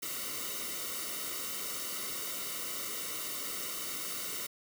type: noise with comb filter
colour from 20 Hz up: white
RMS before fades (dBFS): -38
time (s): 0.02-4.47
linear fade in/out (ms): 10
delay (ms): 1.2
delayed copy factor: -0.85
effects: none